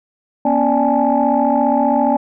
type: tone cluster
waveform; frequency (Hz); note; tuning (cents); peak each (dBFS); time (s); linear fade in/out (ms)
sine; 240.2 / 277.2 / 587 / 814 / 869; B3 / C#4 / D5 / G#5 / A5; -48 / 0 / -1 / -35 / -22; -18; 0.45-2.17; 5
effects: tanh soft clip ceiling -3 dBFS